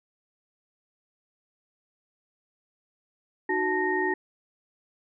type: tone cluster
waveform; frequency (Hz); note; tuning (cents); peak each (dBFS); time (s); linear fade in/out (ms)
sine; 310.2 / 370.4 / 878 / 1855; D#4 / F#4 / A5 / A#6; -5 / +2 / -4 / -9; -32 / -27 / -30 / -28; 3.49-4.14; 5
effects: none